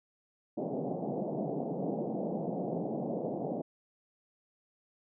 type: band-pass noise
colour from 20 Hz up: pink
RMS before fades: -35 dBFS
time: 0.57-3.62 s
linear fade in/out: 10 ms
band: 150 to 740 Hz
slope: 48 dB/octave
effects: none